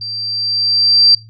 sine tone with level ramp, 4699 Hz, D8, in tune, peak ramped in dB -22 to -4 dBFS, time 0.01-1.15 s, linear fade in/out 5 ms, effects noise-tail reverb RT60 0.2 s tail -18 dB re dry + added 111 Hz sine -37 dBFS peak until 1.29 s

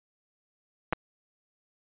clicks, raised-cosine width 0.5 ms, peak -12 dBFS, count 2, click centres 0.926 / 0.932 s, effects resampled to 8000 Hz

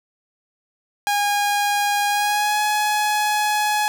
sawtooth tone with pitch glide, 818 to 842.5 Hz, G#5 to G#5, -26 to +25 cents, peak -14 dBFS, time 1.07-3.88 s, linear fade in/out 0 ms, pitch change +51 cents, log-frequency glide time 2.08-2.61 s, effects none

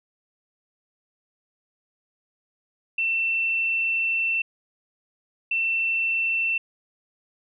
sine tone bursts at uneven times, 2687 Hz, E7, 33 cents sharp, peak -21 dBFS, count 2, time 2.98-4.42 / 5.51-6.58 s, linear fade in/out 5 ms, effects none

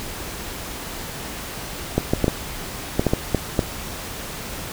clicks, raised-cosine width 2 ms, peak -3 dBFS, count 9, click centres 1.98 / 2.135 / 2.243 / 2.281 / 2.995 / 3.067 / 3.135 / 3.347 / 3.592 s, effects pink hiss -32 dBFS RMS until 4.72 s

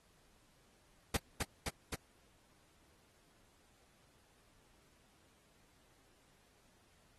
pink noise with echo, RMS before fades -34 dBFS, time 1.14-1.17 s, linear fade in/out 5 ms, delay 260 ms, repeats 3, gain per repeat -2 dB, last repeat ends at 1.95 s, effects pink hiss -70 dBFS RMS until 7.18 s + AAC 32 kbps

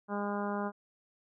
harmonic tone with a mistuned harmonic, 203.9 Hz, G#3, 32 cents flat, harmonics 1 / 2 / 3 / 4 / 5 / 6 / 7 / 8, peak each -35 / -39 / -40 / -40 / -41 / -44 / -44 / -53 dBFS, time 0.08-0.72 s, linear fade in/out 50 ms, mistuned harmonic 8, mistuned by -28 cents, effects none

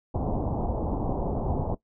pink low-pass noise, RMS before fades -28 dBFS, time 0.14-1.75 s, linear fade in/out 10 ms, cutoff 920 Hz, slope 48 dB/octave, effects noise-tail reverb RT60 0.1 s tail -18 dB re dry

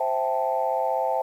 sine chord, A minor seventh, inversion first, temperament equal, 523.3 / 659.3 / 784 / 880 Hz, C5 / E5 / G5 / A5, 0 / 0 / 0 / 0 cents, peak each -27 dBFS, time 0-1.22 s, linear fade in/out 5 ms, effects tanh soft clip ceiling -12 dBFS + 9-bit

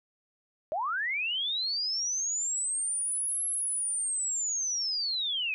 sine linear two-way sweep, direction up then down, 580 to 11175 to 2453 Hz, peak -28 dBFS, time 0.72-5.54 s, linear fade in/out 0 ms, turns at 3.45 s, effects none

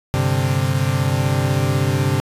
40% pulse chord, G suspended fourth, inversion none, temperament equal, 98 / 130.81 / 146.83 Hz, G2 / C3 / D3, 0 / 0 / 0 cents, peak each -21 / -18 / -21 dBFS, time 0.14-2.2 s, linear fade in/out 0 ms, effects resampled to 32000 Hz

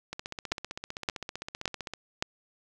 two click trains, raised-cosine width 0.2 ms, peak -10 / -19 dBFS, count 4 / 29, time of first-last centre 0.52-2.225 / 0.13-1.936 s, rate 1.76 / 15.5 Hz, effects none

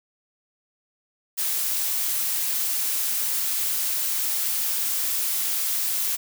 blue noise, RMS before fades -25 dBFS, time 1.37-6.17 s, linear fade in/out 20 ms, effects none

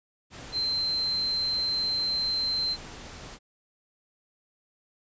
sine tone in noise, 4116 Hz, C8, 29 cents flat, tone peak -25 dBFS, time 0.52-2.77 s, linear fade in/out 50 ms, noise pink, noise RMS -43 dBFS, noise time 0.3-3.39 s, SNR +15 dB, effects resampled to 16000 Hz

